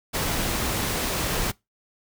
pink noise, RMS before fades -26 dBFS, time 0.13-1.52 s, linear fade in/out 20 ms, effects noise-tail reverb RT60 0.2 s tail -23 dB re dry

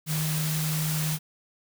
sine tone in noise, 155.56 Hz, D#3, in tune, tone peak -26 dBFS, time 0.06-1.19 s, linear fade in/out 50 ms, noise white, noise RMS -32 dBFS, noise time 0.06-1.19 s, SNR +3 dB, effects none

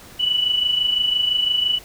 sine tone with amplitude modulation, 2960 Hz, F#7, in tune, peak -14 dBFS, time 0.19-1.79 s, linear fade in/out 20 ms, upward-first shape sine, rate 25.9 Hz, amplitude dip 60%, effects pink hiss -43 dBFS RMS until 1.84 s

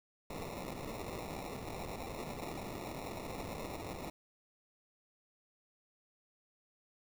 blue noise with sample-and-hold, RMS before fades -43 dBFS, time 0.3-4.1 s, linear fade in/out 5 ms, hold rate 1575 Hz, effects none

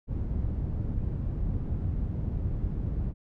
white low-pass noise, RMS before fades -30 dBFS, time 0.07-3.14 s, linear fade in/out 50 ms, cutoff 100 Hz, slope 12 dB/octave, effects none

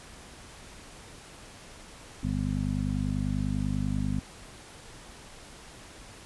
harmonic tone, 50.1 Hz, G1, 38 cents sharp, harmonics 1 / 2 / 3 / 4 / 5, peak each -33 / -33 / -33 / -33 / -33 dBFS, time 2.23-4.2 s, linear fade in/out 5 ms, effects pink hiss -48 dBFS RMS until 6.25 s + resampled to 24000 Hz

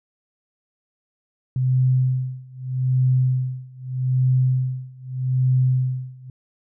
sine tone with tremolo, 128.6 Hz, C3, 30 cents flat, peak -14 dBFS, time 1.56-6.3 s, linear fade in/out 2 ms, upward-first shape sine, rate 0.81 Hz, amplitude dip 95%, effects none

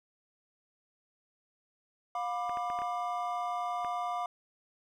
triangle chord, B diminished, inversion second, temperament just, 711.2 / 987.8 / 1185.3 Hz, F5 / B5 / D6, +31 / 0 / +16 cents, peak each -32 / -38 / -35 dBFS, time 2.15-4.26 s, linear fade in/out 2 ms
clicks, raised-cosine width 0.5 ms, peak -28 dBFS, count 6, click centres 2.495 / 2.572 / 2.701 / 2.789 / 2.819 / 3.847 s
effects none

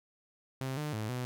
sawtooth tone with pitch steps, 132.1 / 150.4 / 108.1 / 125.1 Hz, C3 / D3 / A2 / B2, +17 / +42 / -30 / +23 cents, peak -30 dBFS, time 0.61-1.25 s, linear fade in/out 0 ms, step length 160 ms, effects none

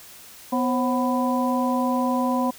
harmonic tone with a mistuned harmonic, 249 Hz, B3, 14 cents sharp, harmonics 1 / 2 / 3 / 4, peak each -22 / -28 / -29 / -26 dBFS, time 0.52-2.51 s, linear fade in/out 10 ms, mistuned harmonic 2, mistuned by +120 cents, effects white hiss -45 dBFS RMS until 2.58 s

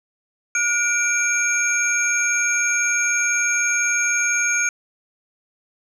sine tone cluster, 1438 / 2344 / 6530 Hz, F#6 / D7 / G#8, -50 / -4 / -30 cents, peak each -21 dBFS, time 0.55-4.69 s, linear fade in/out 2 ms, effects tanh soft clip ceiling -10 dBFS

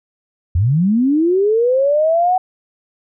sine linear sweep, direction up, 77.78 to 751 Hz, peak -11 dBFS, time 0.55-2.38 s, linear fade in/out 5 ms, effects none

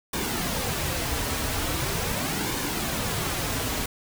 pink noise with flanger, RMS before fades -28 dBFS, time 0.13-3.86 s, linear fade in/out 5 ms, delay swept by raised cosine 1.5 to 5.8 ms, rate 0.41 Hz, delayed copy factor -0.5, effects none

